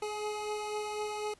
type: beating tone pair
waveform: 25% pulse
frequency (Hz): 421.3 / 425.3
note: G#4 / G#4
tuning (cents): +25 / +41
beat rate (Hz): 4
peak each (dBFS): -31 / -39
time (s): 0.02-1.34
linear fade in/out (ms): 5
effects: pink hiss -62 dBFS RMS until 1.39 s + resampled to 24000 Hz